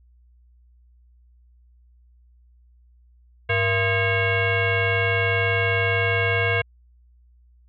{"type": "tone with frequency modulation", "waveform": "sine", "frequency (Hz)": 1046.5, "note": "C6", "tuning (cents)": 0, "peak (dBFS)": -18, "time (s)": [3.49, 6.62], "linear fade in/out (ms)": 10, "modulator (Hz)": 574, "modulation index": 2.8, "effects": ["added 60 Hz sine -52 dBFS peak until 7.68 s"]}